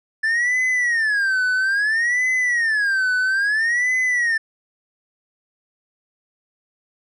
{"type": "tone with vibrato", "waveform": "triangle", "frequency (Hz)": 1743, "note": "A6", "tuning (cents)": -17, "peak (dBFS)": -15, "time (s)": [0.23, 4.38], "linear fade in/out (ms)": 10, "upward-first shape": "sine", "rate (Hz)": 0.6, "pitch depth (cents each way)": 260, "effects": ["resampled to 24000 Hz"]}